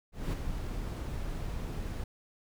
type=noise with ADSR envelope; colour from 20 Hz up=brown; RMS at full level=-30 dBFS; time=0.12-2.04 s; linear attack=210 ms; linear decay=8 ms; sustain=-6 dB; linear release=5 ms; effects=none